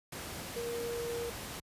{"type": "tone in noise", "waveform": "sine", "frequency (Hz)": 471.4, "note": "A#4", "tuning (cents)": 19, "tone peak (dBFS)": -35, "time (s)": [0.56, 1.3], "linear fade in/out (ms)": 5, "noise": "pink", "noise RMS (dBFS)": -42, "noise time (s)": [0.12, 1.6], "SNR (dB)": 4, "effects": ["high-pass 60 Hz 12 dB/octave", "resampled to 32000 Hz"]}